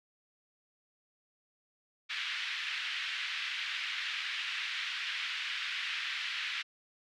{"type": "band-pass noise", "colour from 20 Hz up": "white", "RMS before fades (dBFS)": -37, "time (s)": [2.09, 6.63], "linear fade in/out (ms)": 20, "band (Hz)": [1600, 3400], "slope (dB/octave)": 24, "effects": []}